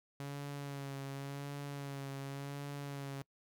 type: tone with vibrato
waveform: sawtooth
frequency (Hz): 140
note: C#3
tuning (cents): +18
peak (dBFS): -37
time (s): 0.2-3.22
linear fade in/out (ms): 0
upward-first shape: sine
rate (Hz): 0.9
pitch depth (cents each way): 32
effects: noise-tail reverb RT60 0.1 s tail -25 dB re dry